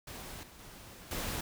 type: noise with level steps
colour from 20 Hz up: pink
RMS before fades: -45 / -54 / -51 / -37 dBFS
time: 0.07-1.41 s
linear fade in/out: 5 ms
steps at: 0.43 / 0.59 / 1.11 s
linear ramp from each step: 2 ms
effects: none